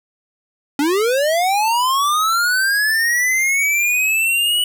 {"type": "linear sweep", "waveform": "square", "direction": "up", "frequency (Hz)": [273.8, 2960], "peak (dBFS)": -15, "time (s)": [0.79, 4.64], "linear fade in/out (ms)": 2, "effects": []}